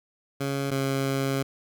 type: tone pair in turn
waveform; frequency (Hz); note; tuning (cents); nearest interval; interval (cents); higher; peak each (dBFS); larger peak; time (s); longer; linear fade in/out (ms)
15% pulse; 138.59 / 136.13; C#3 / C#3; 0 / -31; unison; 31; first; -20 / -18; second; 0.4-0.71 / 0.71-1.43; second; 10
effects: none